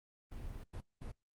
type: noise bursts at uneven times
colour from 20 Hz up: brown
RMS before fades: -45 dBFS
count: 3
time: 0.31-0.64 / 0.73-0.81 / 1.01-1.12 s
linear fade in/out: 10 ms
effects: noise-tail reverb RT60 0.1 s tail -17 dB re dry + Opus 32 kbps